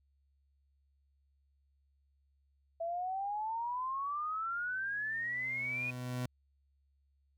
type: exponential sweep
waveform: sine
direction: up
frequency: 659.3 to 2489 Hz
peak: -34 dBFS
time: 2.8-5.91 s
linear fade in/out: 10 ms
type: tone with exponential growth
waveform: 30% pulse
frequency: 125 Hz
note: B2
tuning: 21 cents sharp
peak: -31 dBFS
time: 4.46-6.26 s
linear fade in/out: 2 ms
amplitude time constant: 390 ms
effects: added 69 Hz sine -70 dBFS peak until 7.37 s